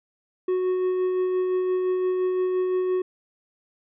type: tone with tremolo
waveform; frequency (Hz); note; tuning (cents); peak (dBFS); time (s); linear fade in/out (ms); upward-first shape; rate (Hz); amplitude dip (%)
triangle; 368.3; F#4; -8; -18; 0.48-3.02; 5; sine; 5.8; 25
effects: resampled to 8000 Hz